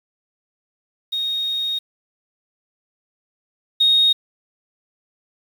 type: tone pair in turn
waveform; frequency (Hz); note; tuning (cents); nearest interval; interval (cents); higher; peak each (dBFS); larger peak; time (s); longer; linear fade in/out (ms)
sine; 3729 / 3729; A#7 / A#7; 0 / 0; unison; 0; neither; -20 / -11; second; 1.12-1.79 / 3.8-4.13; first; 10
effects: tanh soft clip ceiling -7 dBFS + 7-bit